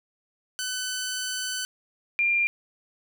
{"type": "tone pair in turn", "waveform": ["10% pulse", "sine"], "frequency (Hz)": [1507, 2392], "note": ["F#6", "D7"], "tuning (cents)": [31, 31], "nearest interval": "minor sixth", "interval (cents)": 800, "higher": "second", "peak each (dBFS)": -20, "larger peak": "neither", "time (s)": [[0.59, 1.65], [2.19, 2.47]], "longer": "first", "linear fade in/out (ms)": 0, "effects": []}